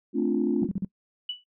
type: chord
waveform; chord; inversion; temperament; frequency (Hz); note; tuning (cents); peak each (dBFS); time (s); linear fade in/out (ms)
sine; D minor seventh; second; equal; 220 / 261.6 / 293.7 / 349.2; A3 / C4 / D4 / F4; 0 / 0 / 0 / 0; -27; 0.13-0.69; 50
type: tone bursts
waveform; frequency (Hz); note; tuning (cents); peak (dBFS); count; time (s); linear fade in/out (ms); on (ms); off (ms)
sine; 192.2; G3; -34; -24; 4; 0.62-0.848; 2; 27; 40
type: tone with exponential decay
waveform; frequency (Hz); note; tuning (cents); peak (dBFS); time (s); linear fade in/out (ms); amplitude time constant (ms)
sine; 2960; F#7; 0; -26; 1.29-1.44; 5; 32
effects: noise-tail reverb RT60 0.1 s tail -23 dB re dry + tanh soft clip ceiling -13 dBFS